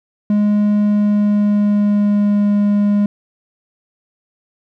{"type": "tone with pitch glide", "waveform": "triangle", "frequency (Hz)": [207.7, 205], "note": ["G#3", "G#3"], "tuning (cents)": [0, -22], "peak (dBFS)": -9, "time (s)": [0.3, 3.06], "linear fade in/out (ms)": 2, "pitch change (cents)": -22, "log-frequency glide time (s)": [0.8, 2.52], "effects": []}